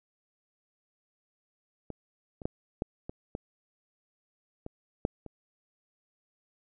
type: clicks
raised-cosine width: 2 ms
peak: -25 / -29 / -16 / -16 / -24 / -21 / -25 / -13 / -29 dBFS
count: 9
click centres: 1.903 / 2.418 / 2.455 / 2.821 / 3.095 / 3.351 / 4.664 / 5.051 / 5.263 s
effects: none